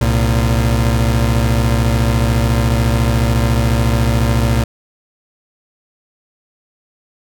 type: tone pair together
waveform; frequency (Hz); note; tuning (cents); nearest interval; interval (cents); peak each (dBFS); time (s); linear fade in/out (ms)
30% pulse; 64.2 / 114.39; C2 / A#2; -32 / -32; minor seventh; 1000; -12; 0.01-4.64; 5
effects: none